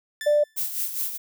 sawtooth tone with exponential decay, 1761 Hz, A6, 1 cent sharp, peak -26 dBFS, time 0.21-0.6 s, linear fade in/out 1 ms, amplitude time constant 84 ms
sine tone, 592 Hz, D5, 14 cents sharp, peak -16 dBFS, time 0.26-0.44 s, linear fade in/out 10 ms
violet noise with tremolo, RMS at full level -26 dBFS, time 0.56-1.18 s, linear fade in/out 20 ms, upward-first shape sine, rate 4.9 Hz, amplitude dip 60%
effects none

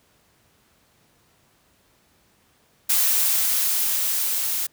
blue noise with level ramp, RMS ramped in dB -19 to -25 dBFS, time 2.89-4.67 s, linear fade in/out 10 ms, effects pink hiss -61 dBFS RMS until 4.72 s + high-pass 60 Hz 12 dB/octave

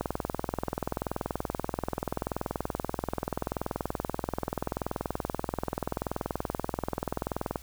click train, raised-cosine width 1 ms, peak -15 dBFS, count 158, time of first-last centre 0.01-7.558 s, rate 20.8 Hz, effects added 60 Hz sine -48 dBFS peak until 7.62 s + white hiss -53 dBFS RMS until 7.62 s

